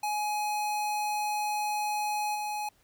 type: tone with level steps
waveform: square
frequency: 840 Hz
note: G#5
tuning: 19 cents sharp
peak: -29 / -32 dBFS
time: 0.03-2.69 s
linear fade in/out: 5 ms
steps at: 2.34 s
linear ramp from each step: 20 ms
effects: pink hiss -66 dBFS RMS until 2.83 s